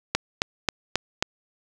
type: click train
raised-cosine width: 0.2 ms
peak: -3 dBFS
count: 5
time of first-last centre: 0.15-1.225 s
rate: 3.72 Hz
effects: none